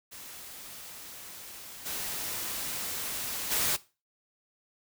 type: noise with level steps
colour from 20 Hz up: white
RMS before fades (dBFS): -45 / -35 / -28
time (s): 0.11-3.77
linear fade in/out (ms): 20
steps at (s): 1.85 / 3.5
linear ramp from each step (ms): 20
effects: noise-tail reverb RT60 0.3 s tail -18 dB re dry